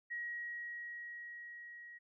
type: tone with level ramp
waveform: sine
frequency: 1900 Hz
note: A#6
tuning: 33 cents sharp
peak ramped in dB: -38 to -50 dBFS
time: 0.1-1.99 s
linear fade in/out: 20 ms
effects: none